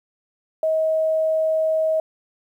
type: tone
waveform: sine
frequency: 635 Hz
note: D#5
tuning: 35 cents sharp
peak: -17 dBFS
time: 0.63-2 s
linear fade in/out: 2 ms
effects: 9-bit